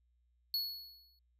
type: tone with exponential decay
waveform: square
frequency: 4376 Hz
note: C#8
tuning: 23 cents flat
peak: -31 dBFS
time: 0.54-1.19 s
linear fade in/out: 1 ms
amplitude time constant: 140 ms
effects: added 60 Hz sine -70 dBFS peak until 1.39 s